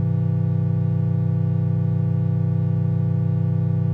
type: chord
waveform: triangle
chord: Ab augmented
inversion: none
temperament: equal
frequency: 103.83 / 130.81 / 164.81 Hz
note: Ab2 / C3 / E3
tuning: 0 / 0 / 0 cents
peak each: -20 dBFS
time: 0-3.93 s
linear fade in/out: 0 ms
effects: none